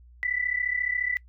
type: tone pair together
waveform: sine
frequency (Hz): 1964 / 1998.3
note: B6 / B6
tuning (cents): -10 / +20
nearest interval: unison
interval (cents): 30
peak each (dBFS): -28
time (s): 0.23-1.17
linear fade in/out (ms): 0
effects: noise-tail reverb RT60 0.1 s tail -22 dB re dry + added 60 Hz sine -49 dBFS peak until 1.28 s